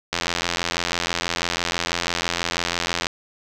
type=click train; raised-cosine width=0.2 ms; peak=-4 dBFS; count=254; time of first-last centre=0.13-3.068 s; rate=86.1 Hz; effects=none